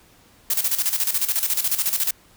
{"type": "noise with tremolo", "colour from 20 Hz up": "blue", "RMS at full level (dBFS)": -20, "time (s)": [0.5, 2.11], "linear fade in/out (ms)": 5, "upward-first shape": "square", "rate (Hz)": 14, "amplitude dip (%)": 70, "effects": ["pink hiss -54 dBFS RMS until 2.36 s"]}